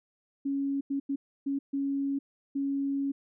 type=tone bursts at uneven times; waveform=sine; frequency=277.2 Hz; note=C#4; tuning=in tune; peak=-27 dBFS; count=6; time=0.45-0.81 / 0.9-1 / 1.09-1.16 / 1.46-1.59 / 1.73-2.19 / 2.55-3.12 s; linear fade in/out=10 ms; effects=none